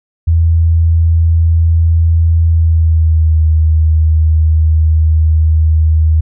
sine tone with pitch glide, 82.41 to 78.92 Hz, E2 to D#2, 0 to +25 cents, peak -6 dBFS, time 0.27-6.21 s, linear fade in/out 10 ms, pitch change -75 cents, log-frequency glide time 2.46-3.42 s, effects none

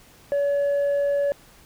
sine tone with tanh clipping, 568 Hz, C#5, 42 cents sharp, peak -20 dBFS, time 0.32-1.32 s, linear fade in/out 0 ms, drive 2 dB, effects pink hiss -52 dBFS RMS until 1.65 s

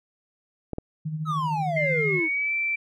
clicks, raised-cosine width 2 ms, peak -17 dBFS, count 2, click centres 0.733 / 0.784 s
sine tone with tremolo, 155.56 Hz, D#3, in tune, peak -25 dBFS, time 1.05-2.2 s, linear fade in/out 10 ms, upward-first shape sine, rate 13 Hz, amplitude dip 55%
triangle exponential sweep, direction down, 1318.5 to 306.8 Hz, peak -23 dBFS, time 1.25-2.29 s, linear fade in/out 50 ms
sine tone with pitch glide, 2093 to 2336 Hz, C7 to D7, 0 to -10 cents, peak -23 dBFS, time 1.76-2.76 s, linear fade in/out 10 ms, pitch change +190 cents, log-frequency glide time 1.95-2.53 s
effects none

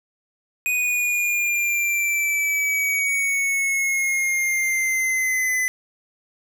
square exponential sweep, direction down, 2489 to 2011 Hz, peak -20 dBFS, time 0.66-5.68 s, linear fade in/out 0 ms, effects 9-bit

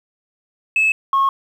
sine tone pair in turn, 2600 / 1089.4 Hz, E7 / C#6, -24 / -30 cents, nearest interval octave + minor third, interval 1506 cents, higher first, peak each -11 / -11 dBFS, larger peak neither, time 0.76-0.92 / 1.13-1.29 s, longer neither, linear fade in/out 2 ms, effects tanh soft clip ceiling -10 dBFS + 8-bit

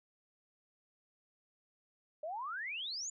sine exponential sweep, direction up, 587.3 to 7150 Hz, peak -38 dBFS, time 2.23-3.1 s, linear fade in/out 5 ms, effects none

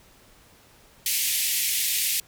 white band-pass noise, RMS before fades -25 dBFS, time 1.06-2.2 s, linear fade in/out 2 ms, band 2000 to 16000 Hz, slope 48 dB/octave, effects pink hiss -55 dBFS RMS until 2.27 s

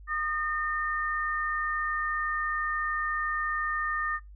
sine tone pair together, 1224.7 / 1817 Hz, D#6 / A#6, -28 / -45 cents, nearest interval perfect fifth, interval 683 cents, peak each -30 / -30 dBFS, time 0.07-4.2 s, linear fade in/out 50 ms, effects noise-tail reverb RT60 0.2 s tail -24 dB re dry + added 50 Hz sine -45 dBFS peak until 4.35 s

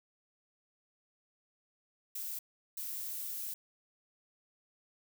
violet noise bursts at uneven times, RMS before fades -40 dBFS, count 2, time 2.15-2.39 / 2.77-3.54 s, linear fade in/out 5 ms, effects none

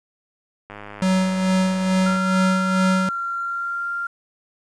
click train, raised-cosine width 0.5 ms, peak -21 dBFS, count 152, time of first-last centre 0.7-2.166 s, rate 103 Hz
square tone with tremolo, 187.4 Hz, F#3, 22 cents sharp, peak -16 dBFS, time 1.02-3.09 s, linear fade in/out 2 ms, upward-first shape sine, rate 2.3 Hz, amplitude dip 45%
sine tone with pitch glide, 1376 to 1390.4 Hz, F6 to F6, -26 to -8 cents, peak -23 dBFS, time 2.06-4.07 s, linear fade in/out 5 ms, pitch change +18 cents, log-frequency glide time 3.33-3.9 s
effects resampled to 22050 Hz + 9-bit

